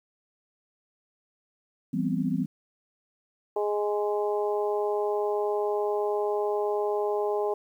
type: chord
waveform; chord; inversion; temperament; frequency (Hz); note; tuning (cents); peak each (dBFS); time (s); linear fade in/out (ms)
sine; C major seventh; first; equal with one note detuned; 167.6 / 196 / 246.9 / 261.6; E3 / G3 / B3 / C4; +29 / 0 / 0 / 0; -30; 1.93-2.46; 10
type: harmonic tone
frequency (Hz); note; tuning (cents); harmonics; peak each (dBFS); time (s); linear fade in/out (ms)
207.7; G#3; 0; 2 / 3 / 4 / 5; -26 / -32 / -32 / -39; 3.56-7.54; 5
effects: 10-bit